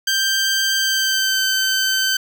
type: tone with pitch glide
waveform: 15% pulse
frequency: 1573 to 1542.4 Hz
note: G6 to G6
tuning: +6 to -28 cents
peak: -10 dBFS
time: 0.07-2.17 s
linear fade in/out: 5 ms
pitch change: -34 cents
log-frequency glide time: 0.76-1.42 s
effects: none